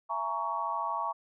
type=chord; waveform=sine; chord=A# half-diminished seventh; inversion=second; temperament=just; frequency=671.3 / 839.1 / 932.3 / 1118.8 Hz; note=E5 / G#5 / A#5 / C#6; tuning=+31 / +18 / 0 / +16 cents; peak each=-39 / -38 / -34 / -33 dBFS; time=0.09-1.13 s; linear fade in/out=20 ms; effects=none